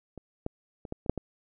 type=clicks; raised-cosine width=2 ms; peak=-28 / -18 / -27 / -20 / -28 / -8 / -19 dBFS; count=7; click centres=0.177 / 0.464 / 0.852 / 0.924 / 1.062 / 1.096 / 1.177 s; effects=none